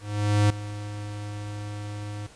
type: tone with ADSR envelope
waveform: square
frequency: 103.83 Hz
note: G#2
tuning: in tune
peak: -17 dBFS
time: 0-2.27 s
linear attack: 500 ms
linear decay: 5 ms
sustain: -16 dB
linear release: 8 ms
effects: pink hiss -51 dBFS RMS until 2.35 s + resampled to 22050 Hz